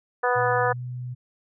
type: harmonic tone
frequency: 246.9 Hz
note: B3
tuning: in tune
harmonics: 2 / 3 / 4 / 5 / 6 / 7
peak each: -24 / -26 / -27 / -28 / -29 / -29 dBFS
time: 0.23-0.73 s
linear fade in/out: 10 ms
type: tone with pitch glide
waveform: sine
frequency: 120 to 124.38 Hz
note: B2 to B2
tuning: -49 to +13 cents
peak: -30 dBFS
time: 0.35-1.15 s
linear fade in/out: 20 ms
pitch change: +62 cents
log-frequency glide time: 0.64-0.82 s
effects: none